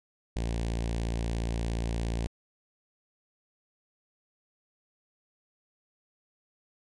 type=tone with notch filter; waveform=sawtooth; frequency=57.1 Hz; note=A#1; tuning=35 cents flat; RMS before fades=-31 dBFS; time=0.36-2.27 s; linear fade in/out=0 ms; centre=1300 Hz; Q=1.3; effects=resampled to 22050 Hz